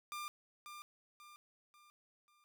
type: tone with echo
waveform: sawtooth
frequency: 1196 Hz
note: D6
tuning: 31 cents sharp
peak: -38 dBFS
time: 0.12-0.28 s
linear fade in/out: 0 ms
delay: 540 ms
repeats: 4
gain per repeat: -7 dB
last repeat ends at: 2.44 s
effects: none